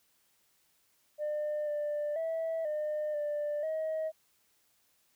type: tone with pitch steps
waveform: sine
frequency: 600 / 592 / 652 / 605 / 591 / 633 Hz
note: D5 / D5 / E5 / D#5 / D5 / D#5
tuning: +37 / +14 / -19 / -49 / +11 / +30 cents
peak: -29 dBFS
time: 1.18-4.12 s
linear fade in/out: 50 ms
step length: 490 ms
effects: tanh soft clip ceiling -29 dBFS + white hiss -71 dBFS RMS until 5.15 s